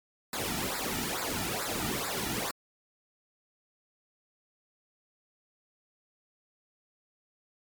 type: noise with flanger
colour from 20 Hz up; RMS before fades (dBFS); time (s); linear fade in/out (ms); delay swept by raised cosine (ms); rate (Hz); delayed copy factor
pink; -33; 0.33-2.51; 2; 0.32 to 1.92; 2.3; -0.9
effects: MP3 96 kbps